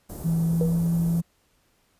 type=band-stop noise; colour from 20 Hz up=pink; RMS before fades=-37 dBFS; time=0.09-1.21 s; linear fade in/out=10 ms; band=620 to 11000 Hz; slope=12 dB/octave
type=tone with pitch glide; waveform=sine; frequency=164.81 to 168.08 Hz; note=E3 to E3; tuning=0 to +34 cents; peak=-20 dBFS; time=0.24-1.22 s; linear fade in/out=20 ms; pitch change=+34 cents; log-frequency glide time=0.45-0.68 s
type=tone with exponential decay; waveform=sine; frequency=481 Hz; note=B4; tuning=46 cents flat; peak=-21 dBFS; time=0.61-0.82 s; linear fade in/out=1 ms; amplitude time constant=45 ms
effects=pink hiss -66 dBFS RMS until 1.99 s + resampled to 32000 Hz